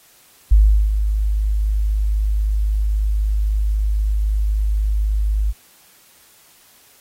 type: tone with ADSR envelope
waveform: sine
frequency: 51.91 Hz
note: G#1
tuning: in tune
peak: -6 dBFS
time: 0.51-5.53 s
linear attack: 10 ms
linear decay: 380 ms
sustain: -9 dB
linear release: 32 ms
effects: white hiss -51 dBFS RMS until 7 s + AAC 48 kbps